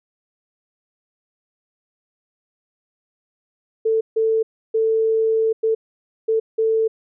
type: tone bursts at uneven times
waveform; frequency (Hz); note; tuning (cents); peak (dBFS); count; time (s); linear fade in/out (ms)
sine; 444.6; A4; +18; -15; 6; 3.85-4.01 / 4.16-4.43 / 4.74-5.53 / 5.63-5.75 / 6.28-6.4 / 6.58-6.88; 10
effects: none